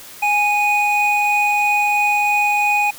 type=tone pair together; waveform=triangle; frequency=828 / 2481 Hz; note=G#5 / D#7; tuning=-5 / -6 cents; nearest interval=octave + perfect fifth; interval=1899 cents; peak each=-15 / -15 dBFS; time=0.22-2.91 s; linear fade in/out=10 ms; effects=white hiss -38 dBFS RMS until 2.98 s